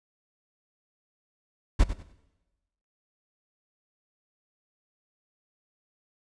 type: noise with echo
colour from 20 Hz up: brown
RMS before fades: -17 dBFS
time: 1.79-1.84 s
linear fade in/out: 10 ms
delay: 96 ms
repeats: 3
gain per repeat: -12 dB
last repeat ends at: 2.128 s
effects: noise-tail reverb RT60 1.0 s tail -18 dB re dry + resampled to 22050 Hz